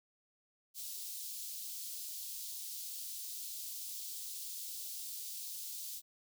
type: high-pass noise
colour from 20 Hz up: white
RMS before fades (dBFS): -44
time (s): 0.74-6.02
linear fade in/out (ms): 50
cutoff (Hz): 3700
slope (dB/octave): 24
effects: none